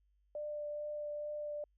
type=tone with vibrato; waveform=sine; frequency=594 Hz; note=D5; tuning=20 cents sharp; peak=-38 dBFS; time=0.35-1.64 s; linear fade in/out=2 ms; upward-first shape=triangle; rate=2.3 Hz; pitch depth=11 cents each way; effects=added 50 Hz sine -70 dBFS peak until 1.77 s